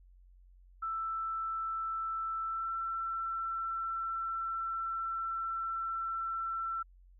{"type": "tone with pitch glide", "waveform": "sine", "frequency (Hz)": [1326, 1342.2], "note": ["E6", "E6"], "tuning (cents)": [10, 31], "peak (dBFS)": -33, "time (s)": [0.82, 6.83], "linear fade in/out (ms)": 10, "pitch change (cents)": 21, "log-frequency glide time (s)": [2.45, 2.7], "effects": ["added 45 Hz sine -56 dBFS peak until 7.19 s"]}